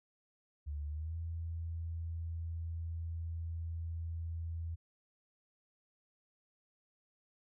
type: tone with pitch glide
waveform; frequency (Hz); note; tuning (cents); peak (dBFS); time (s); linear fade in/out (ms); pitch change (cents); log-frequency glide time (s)
sine; 73.42 to 82.89; D2 to E2; 0 to +10; -37; 0.66-4.76; 20; +210; 0.86-1.16
effects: none